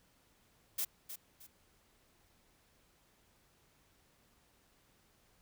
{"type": "noise with echo", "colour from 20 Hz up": "blue", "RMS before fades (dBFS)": -35, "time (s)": [0.78, 0.85], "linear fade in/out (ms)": 10, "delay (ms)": 310, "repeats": 2, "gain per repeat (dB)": -10, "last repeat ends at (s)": 1.47, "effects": ["pink hiss -70 dBFS RMS until 5.41 s"]}